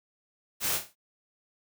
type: noise with echo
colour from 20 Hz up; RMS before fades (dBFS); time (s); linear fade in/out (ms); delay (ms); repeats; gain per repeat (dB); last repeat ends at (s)
white; -29; 0.6-0.8; 50; 31; 5; -7; 0.955
effects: none